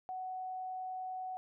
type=tone; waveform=sine; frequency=745 Hz; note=F#5; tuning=12 cents sharp; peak=-38 dBFS; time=0.09-1.37 s; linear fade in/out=0 ms; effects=none